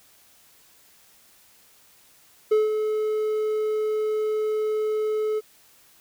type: tone with ADSR envelope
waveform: triangle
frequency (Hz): 430.2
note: A4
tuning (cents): -39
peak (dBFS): -13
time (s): 2.51-5.41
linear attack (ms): 10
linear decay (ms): 170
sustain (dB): -7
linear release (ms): 30
effects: white hiss -56 dBFS RMS until 6 s